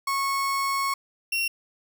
35% pulse tone pair in turn, 1100 / 2736 Hz, C#6 / F7, -14 / -36 cents, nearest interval octave + major third, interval 1578 cents, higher second, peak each -22 dBFS, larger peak neither, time 0.07-0.94 / 1.32-1.48 s, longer first, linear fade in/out 5 ms, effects none

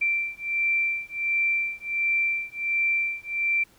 sine beating tone pair, 2349 / 2350.4 Hz, D7 / D7, 0 / +1 cents, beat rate 1.4 Hz, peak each -26 dBFS, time 0.01-3.64 s, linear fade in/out 10 ms, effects pink hiss -58 dBFS RMS until 3.78 s

